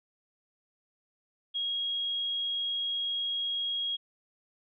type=tone; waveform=sine; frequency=3286 Hz; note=G#7; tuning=19 cents flat; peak=-29 dBFS; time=1.54-3.97 s; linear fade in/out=20 ms; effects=none